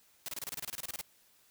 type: noise bursts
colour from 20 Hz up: white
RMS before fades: -39 dBFS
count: 15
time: 0.26-1.012 s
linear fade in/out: 0 ms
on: 24 ms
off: 28 ms
effects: white hiss -66 dBFS RMS until 1.5 s